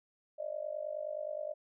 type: tone with amplitude modulation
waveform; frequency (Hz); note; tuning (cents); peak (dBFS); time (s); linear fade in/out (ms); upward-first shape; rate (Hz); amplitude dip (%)
sine; 606; D#5; -46; -32; 0.38-1.54; 20; sine; 49.6; 90
effects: none